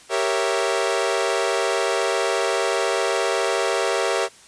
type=chord; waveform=sawtooth; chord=G diminished seventh; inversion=none; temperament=equal; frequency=392 / 466.2 / 554.4 / 659.3 Hz; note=G4 / Bb4 / Db5 / Fb5; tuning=0 / 0 / 0 / 0 cents; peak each=-21 / -21 / -22 / -22 dBFS; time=0.09-4.29 s; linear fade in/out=50 ms; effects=white hiss -48 dBFS RMS until 4.47 s + resampled to 22050 Hz